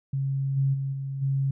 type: tone with level steps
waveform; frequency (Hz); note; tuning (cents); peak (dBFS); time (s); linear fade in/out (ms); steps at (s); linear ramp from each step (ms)
sine; 136.4; C#3; -28; -24 / -20 / -26 / -29 / -22; 0.13-1.51; 5; 0.56 / 0.73 / 0.92 / 1.21; 20
effects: none